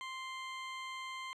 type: tone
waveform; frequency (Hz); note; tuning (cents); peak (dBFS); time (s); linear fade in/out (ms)
20% pulse; 1046.5; C6; 0; -36; 0.01-1.33; 0
effects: low-pass 6000 Hz 12 dB/octave